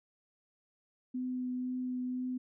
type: tone with vibrato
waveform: sine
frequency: 252.3 Hz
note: B3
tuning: 37 cents sharp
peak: -33 dBFS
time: 1.14-2.38 s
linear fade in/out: 10 ms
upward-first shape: triangle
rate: 2 Hz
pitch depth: 11 cents each way
effects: none